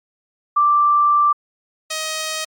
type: tone pair in turn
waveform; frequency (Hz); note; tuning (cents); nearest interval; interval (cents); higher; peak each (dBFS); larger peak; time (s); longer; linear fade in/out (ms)
sine / 5% pulse; 1175 / 629.3; D6 / D#5; +1 / +19; major seventh; 1082; first; -11; neither; 0.56-1.33 / 1.9-2.45; first; 10
effects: MP3 64 kbps